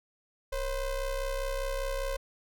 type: ring-modulated tone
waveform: square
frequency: 255.5 Hz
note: C4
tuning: 41 cents flat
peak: -28 dBFS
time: 0.52-2.17 s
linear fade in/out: 10 ms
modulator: 288 Hz
effects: none